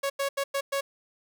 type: tone bursts at uneven times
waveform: sawtooth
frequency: 554.4 Hz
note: C#5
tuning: in tune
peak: -22 dBFS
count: 5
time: 0.03-0.1 / 0.19-0.29 / 0.37-0.44 / 0.54-0.61 / 0.72-0.81 s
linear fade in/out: 10 ms
effects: none